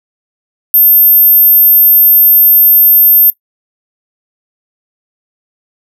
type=tone; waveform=sine; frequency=13290 Hz; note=G#9; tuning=in tune; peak=-3 dBFS; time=0.74-3.3 s; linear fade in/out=0 ms; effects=noise-tail reverb RT60 0.1 s tail -18 dB re dry